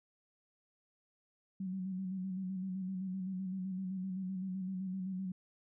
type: tone with vibrato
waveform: sine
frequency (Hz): 187.8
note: F#3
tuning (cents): +26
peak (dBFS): -36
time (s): 1.6-5.32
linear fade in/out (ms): 5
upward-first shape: square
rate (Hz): 7.8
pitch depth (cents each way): 38
effects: none

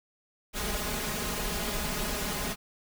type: noise with comb filter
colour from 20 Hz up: pink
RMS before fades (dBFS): -32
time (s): 0.53-2.56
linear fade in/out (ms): 50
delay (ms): 4.8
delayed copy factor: +0.85
effects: none

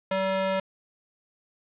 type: tone with high-pass filter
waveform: square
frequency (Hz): 191.3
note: G3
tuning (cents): -42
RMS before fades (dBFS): -26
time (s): 0.11-0.6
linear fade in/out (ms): 5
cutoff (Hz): 420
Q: 1.9
effects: resampled to 8000 Hz + 8-bit

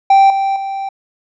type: tone with level steps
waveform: triangle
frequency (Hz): 782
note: G5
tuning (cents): -4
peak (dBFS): -3 / -11 / -17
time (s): 0.1-0.89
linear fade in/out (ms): 5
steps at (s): 0.3 / 0.56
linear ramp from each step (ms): 2
effects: resampled to 16000 Hz

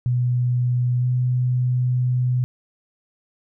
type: tone with pitch glide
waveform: sine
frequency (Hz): 123.47 to 125.27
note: B2 to B2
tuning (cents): 0 to +25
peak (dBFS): -17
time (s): 0.06-2.44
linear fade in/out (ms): 0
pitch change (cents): +25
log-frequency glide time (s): 1-1.05
effects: none

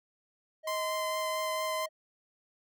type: tone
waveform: triangle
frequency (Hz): 630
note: D#5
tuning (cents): +21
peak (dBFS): -32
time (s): 0.63-1.89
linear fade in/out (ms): 50
type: tone with vibrato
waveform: sawtooth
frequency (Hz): 1035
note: C6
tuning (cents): -19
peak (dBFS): -29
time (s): 0.67-1.86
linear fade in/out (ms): 5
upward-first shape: triangle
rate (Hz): 4.4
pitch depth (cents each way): 17
effects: none

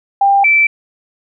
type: tone pair in turn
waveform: sine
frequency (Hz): 795 / 2327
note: G5 / D7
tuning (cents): +24 / -17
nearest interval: octave + perfect fifth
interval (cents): 1859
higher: second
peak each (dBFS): -7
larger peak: neither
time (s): 0.21-0.44 / 0.44-0.67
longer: neither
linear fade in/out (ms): 5
effects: none

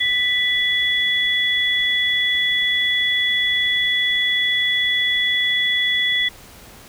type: tone pair together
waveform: sine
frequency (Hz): 1975.5 / 3394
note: B6 / G#7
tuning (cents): 0 / +37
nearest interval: major sixth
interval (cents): 937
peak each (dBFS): -19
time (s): 0-6.29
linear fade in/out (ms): 10
effects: pink hiss -43 dBFS RMS until 6.88 s

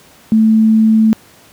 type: tone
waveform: sine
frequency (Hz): 220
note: A3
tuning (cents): 0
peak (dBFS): -6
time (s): 0.32-1.13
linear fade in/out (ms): 0
effects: pink hiss -44 dBFS RMS until 1.52 s + high-pass 100 Hz 12 dB/octave

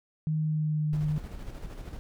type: tone with pitch glide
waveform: sine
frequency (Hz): 155.56 to 151.39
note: D#3 to D#3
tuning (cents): 0 to -47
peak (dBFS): -25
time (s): 0.27-1.18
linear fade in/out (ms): 0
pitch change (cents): -47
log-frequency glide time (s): 0.39-0.97
type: noise with tremolo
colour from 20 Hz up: brown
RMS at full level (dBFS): -38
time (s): 0.93-1.99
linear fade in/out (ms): 0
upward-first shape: square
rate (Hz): 13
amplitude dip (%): 40
effects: none

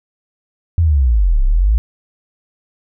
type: linear two-way sweep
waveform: sine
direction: down then up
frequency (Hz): 87.31 to 30.72 to 59.5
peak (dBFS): -9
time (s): 0.78-1.78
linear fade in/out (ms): 0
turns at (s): 1.43
effects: none

